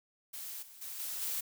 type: noise with level steps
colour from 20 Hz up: blue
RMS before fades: -43 / -54 / -43 / -39 / -36 dBFS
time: 0.33-1.41 s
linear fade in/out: 10 ms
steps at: 0.62 / 0.81 / 0.99 / 1.21 s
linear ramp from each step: 10 ms
effects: none